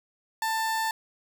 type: tone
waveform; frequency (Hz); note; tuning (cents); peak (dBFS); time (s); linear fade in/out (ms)
30% pulse; 889; A5; +18; -23; 0.42-0.91; 2
effects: none